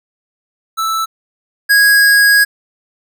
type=tone pair in turn; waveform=square; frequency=1318.5 / 1649.7 Hz; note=E6 / G#6; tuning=0 / -12 cents; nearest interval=major third; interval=388 cents; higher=second; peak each=-15 / -7 dBFS; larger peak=second; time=0.77-1.06 / 1.69-2.45 s; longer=second; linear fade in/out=20 ms; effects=none